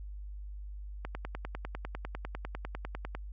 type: click train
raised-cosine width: 0.5 ms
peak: -23 dBFS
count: 22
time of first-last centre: 1.05-3.15 s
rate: 10 Hz
effects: added 50 Hz sine -40 dBFS peak until 3.32 s